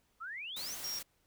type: exponential sweep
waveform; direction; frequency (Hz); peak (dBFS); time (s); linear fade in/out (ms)
sine; up; 1244.5 to 6645; -40; 0.2-0.76; 20
type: noise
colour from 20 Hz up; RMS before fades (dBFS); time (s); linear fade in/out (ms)
white; -44; 0.56-1.03; 10
type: tone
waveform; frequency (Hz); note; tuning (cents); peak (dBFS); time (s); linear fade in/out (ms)
sine; 5588; F8; 0; -37; 0.84-0.99; 2
effects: pink hiss -74 dBFS RMS until 1.26 s